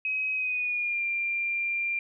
sine tone with pitch glide, 2538 to 2382 Hz, D#7 to D7, +34 to +24 cents, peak -26 dBFS, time 0.05-1.99 s, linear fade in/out 2 ms, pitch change -110 cents, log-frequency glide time 0.34-1.04 s, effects none

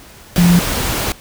sine tone in noise, 174.7 Hz, F3, 1 cent sharp, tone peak -7 dBFS, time 0.38-0.59 s, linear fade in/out 0 ms, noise pink, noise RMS -19 dBFS, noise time 0.36-1.12 s, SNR +9 dB, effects pink hiss -40 dBFS RMS until 1.2 s

